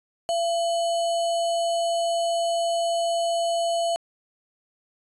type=tone with sample-and-hold; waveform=sine; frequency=679 Hz; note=F5; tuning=49 cents flat; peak=-21 dBFS; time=0.29-3.96 s; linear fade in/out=0 ms; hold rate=3675 Hz; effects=resampled to 24000 Hz